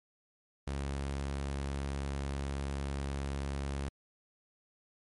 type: tone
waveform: sawtooth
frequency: 69.3 Hz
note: C#2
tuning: in tune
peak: -30 dBFS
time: 0.67-3.89 s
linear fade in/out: 5 ms
effects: MP3 48 kbps